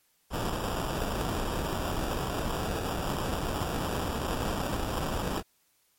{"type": "noise with sample-and-hold", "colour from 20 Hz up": "pink", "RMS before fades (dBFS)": -31, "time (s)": [0.3, 5.43], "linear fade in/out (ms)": 50, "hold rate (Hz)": 2100, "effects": ["white hiss -69 dBFS RMS until 5.98 s", "MP3 64 kbps"]}